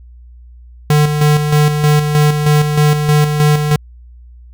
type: tone with tremolo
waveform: square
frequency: 149.5 Hz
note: D3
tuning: 31 cents sharp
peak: -8 dBFS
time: 0.9-3.76 s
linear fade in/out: 2 ms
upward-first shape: square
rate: 3.2 Hz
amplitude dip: 50%
effects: added 60 Hz sine -35 dBFS peak until 4.53 s